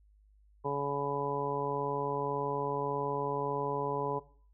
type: harmonic tone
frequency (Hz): 141.7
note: C#3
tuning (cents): +38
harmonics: 1 / 2 / 3 / 4 / 5 / 6 / 7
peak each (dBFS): -39 / -42 / -34 / -40 / -45 / -40 / -36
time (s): 0.64-4.2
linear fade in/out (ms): 20
effects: noise-tail reverb RT60 0.5 s tail -18 dB re dry + added 51 Hz sine -60 dBFS peak until 4.53 s